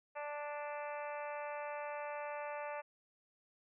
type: harmonic tone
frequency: 293.7 Hz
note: D4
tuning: in tune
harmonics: 2 / 3 / 4 / 5 / 6 / 7 / 8 / 9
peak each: -43 / -45 / -50 / -53 / -53 / -55 / -55 / -55 dBFS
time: 0.15-2.82 s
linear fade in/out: 20 ms
effects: none